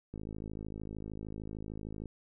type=click train; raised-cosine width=3 ms; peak=-29 dBFS; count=103; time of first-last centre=0.14-2.057 s; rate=53.2 Hz; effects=none